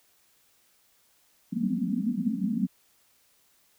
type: band-pass noise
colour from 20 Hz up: pink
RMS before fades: -28 dBFS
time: 1.52-2.67 s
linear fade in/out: 10 ms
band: 180 to 260 Hz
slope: 96 dB/octave
effects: white hiss -65 dBFS RMS until 3.78 s